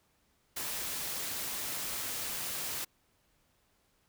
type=noise; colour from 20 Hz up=white; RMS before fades=-37 dBFS; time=0.56-2.85 s; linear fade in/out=10 ms; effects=pink hiss -72 dBFS RMS until 4.08 s